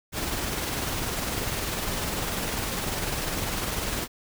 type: noise with tremolo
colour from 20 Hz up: pink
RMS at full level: -28 dBFS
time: 0.12-4.08 s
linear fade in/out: 50 ms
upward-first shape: sine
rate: 20 Hz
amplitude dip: 35%
effects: none